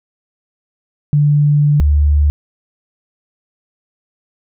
sine tone pair in turn, 146.83 / 73.42 Hz, D3 / D2, 0 / 0 cents, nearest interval octave, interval 1200 cents, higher first, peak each -8 dBFS, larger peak neither, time 1.13-1.8 / 1.8-2.3 s, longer first, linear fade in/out 0 ms, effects none

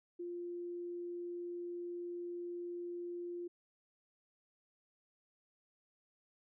sine tone, 349.2 Hz, F4, in tune, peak -40 dBFS, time 0.19-3.48 s, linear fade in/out 10 ms, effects none

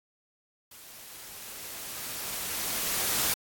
white noise with level ramp, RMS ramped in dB -49 to -26 dBFS, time 0.71-3.34 s, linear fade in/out 5 ms, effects AAC 64 kbps

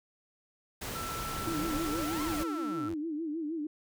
pink noise, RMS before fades -38 dBFS, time 0.81-2.44 s, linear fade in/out 10 ms
sine tone, 1334 Hz, E6, 20 cents sharp, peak -38 dBFS, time 0.95-2.89 s, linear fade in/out 5 ms
sawtooth exponential two-way sweep, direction up then down, 83.8 to 1108 to 83.8 Hz, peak -37 dBFS, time 1.36-2.94 s, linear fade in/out 5 ms, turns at 2.23 s
sine tone with vibrato, 313.8 Hz, D#4, 15 cents sharp, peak -32 dBFS, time 1.47-3.67 s, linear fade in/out 5 ms, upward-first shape sine, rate 6.4 Hz, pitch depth 120 cents each way
effects none

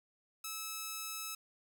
5% pulse tone, 1300 Hz, E6, 24 cents flat, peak -28 dBFS, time 0.44-1.35 s, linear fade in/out 5 ms, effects none

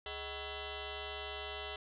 sine tone with frequency modulation, 1318.5 Hz, E6, in tune, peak -40 dBFS, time 0.06-1.76 s, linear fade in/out 2 ms, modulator 347 Hz, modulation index 6.4, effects none

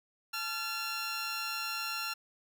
15% pulse tone pair together, 867 / 1374 Hz, A5 / F6, -26 / -29 cents, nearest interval minor sixth, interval 797 cents, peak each -37 / -28 dBFS, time 0.33-2.14 s, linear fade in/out 10 ms, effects none

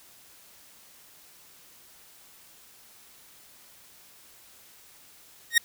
sawtooth tone with exponential growth, 1864.7 Hz, A#6, in tune, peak -9 dBFS, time 5.5-5.58 s, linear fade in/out 5 ms, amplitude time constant 16 ms, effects white hiss -54 dBFS RMS until 5.64 s

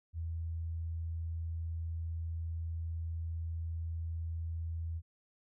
sine tone, 82.4 Hz, E2, in tune, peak -35 dBFS, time 0.13-5.02 s, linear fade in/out 50 ms, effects none

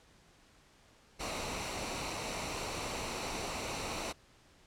pink noise with comb filter, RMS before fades -38 dBFS, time 1.19-4.13 s, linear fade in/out 20 ms, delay 0.6 ms, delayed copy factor -0.5, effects pink hiss -63 dBFS RMS until 4.66 s + low-pass 8000 Hz 12 dB/octave

